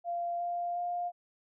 sine tone with pitch steps, 692 / 698 / 704.1 Hz, F5 / F5 / F5, -16 / -1 / +14 cents, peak -31 dBFS, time 0.04-1.12 s, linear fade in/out 50 ms, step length 360 ms, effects none

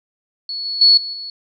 sine tone with level steps, 4396 Hz, C#8, 15 cents flat, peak -23 / -21 / -7 / -24 / -27 dBFS, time 0.49-1.3 s, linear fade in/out 2 ms, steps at 0.65 / 0.81 / 0.97 / 1.13 s, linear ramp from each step 5 ms, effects none

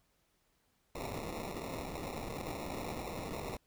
violet noise with sample-and-hold, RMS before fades -41 dBFS, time 0.95-3.57 s, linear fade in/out 5 ms, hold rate 1575 Hz, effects pink hiss -75 dBFS RMS until 3.66 s

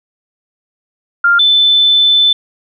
sine tone pair in turn, 1396.9 / 3520 Hz, F6 / A7, 0 / 0 cents, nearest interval octave + major third, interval 1600 cents, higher second, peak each -6 dBFS, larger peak neither, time 1.24-1.39 / 1.39-2.33 s, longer second, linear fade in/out 5 ms, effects none

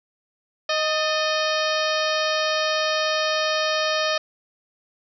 harmonic tone with a mistuned harmonic, 622.3 Hz, D#5, in tune, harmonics 1 / 2 / 3 / 4 / 5 / 6 / 7 / 8 / 9, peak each -24 / -27 / -29 / -30 / -31 / -32 / -32 / -33 / -34 dBFS, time 0.69-4.18 s, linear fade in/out 5 ms, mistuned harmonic 3, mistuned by -71 cents, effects none

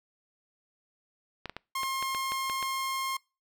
clicks, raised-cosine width 0.3 ms, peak -20 dBFS, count 9, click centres 1.457 / 1.496 / 1.566 / 1.833 / 2.026 / 2.148 / 2.32 / 2.498 / 2.627 s
sawtooth tone, 1067 Hz, C6, 34 cents sharp, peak -26 dBFS, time 1.75-3.17 s, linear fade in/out 5 ms
effects noise-tail reverb RT60 0.3 s tail -26 dB re dry

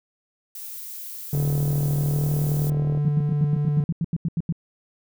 violet noise, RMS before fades -36 dBFS, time 0.55-2.7 s, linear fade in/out 2 ms
triangle tone with pitch glide, 144.3 to 146.91 Hz, D3 to D3, -30 to +1 cents, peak -18 dBFS, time 1.33-3.84 s, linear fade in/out 2 ms, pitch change +31 cents, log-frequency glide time 1.96-2.38 s
click train, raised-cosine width 2 ms, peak -19 dBFS, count 65, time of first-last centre 1.35-2.974 s, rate 39.4 Hz
sine tone bursts, 165.2 Hz, E3, 4 cents sharp, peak -20 dBFS, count 13, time 3.05-4.525 s, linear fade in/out 2 ms, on 35 ms, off 85 ms
effects none

